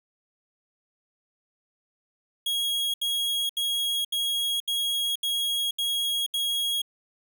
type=tone bursts; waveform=45% pulse; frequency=3302 Hz; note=G#7; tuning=11 cents flat; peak=-24 dBFS; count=8; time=2.46-6.818 s; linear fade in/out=5 ms; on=480 ms; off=74 ms; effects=none